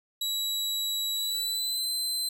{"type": "tone with pitch glide", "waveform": "sawtooth", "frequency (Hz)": [3900, 4075], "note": ["B7", "C8"], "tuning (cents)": [-23, -47], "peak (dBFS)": -25, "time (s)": [0.21, 2.29], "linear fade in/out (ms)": 5, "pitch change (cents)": 76, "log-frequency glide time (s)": [1.15, 1.92], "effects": []}